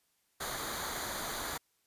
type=noise with comb filter; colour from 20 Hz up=pink; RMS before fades=-38 dBFS; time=0.4-1.58 s; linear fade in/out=10 ms; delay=0.37 ms; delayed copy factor=-0.7; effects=white hiss -75 dBFS RMS until 1.86 s + resampled to 32000 Hz